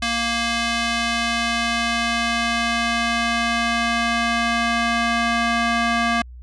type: tone with band-pass filter sweep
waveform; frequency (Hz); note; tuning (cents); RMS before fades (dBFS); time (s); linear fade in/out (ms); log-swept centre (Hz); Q
square; 233.1; A#3; 0; -21; 0.02-6.22; 5; 3100 to 1700; 0.78
effects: added 61 Hz sine -36 dBFS peak until 6.42 s + resampled to 24000 Hz